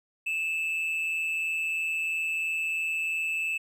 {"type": "tone with amplitude modulation", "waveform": "triangle", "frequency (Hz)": 2627, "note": "E7", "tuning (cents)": -7, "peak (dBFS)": -23, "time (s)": [0.26, 3.58], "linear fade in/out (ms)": 10, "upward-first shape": "sine", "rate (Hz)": 163, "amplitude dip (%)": 50, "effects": []}